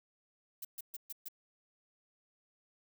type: noise bursts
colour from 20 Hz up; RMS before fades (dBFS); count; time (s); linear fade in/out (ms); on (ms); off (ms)
violet; -43; 5; 0.62-1.285; 5; 29; 130
effects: none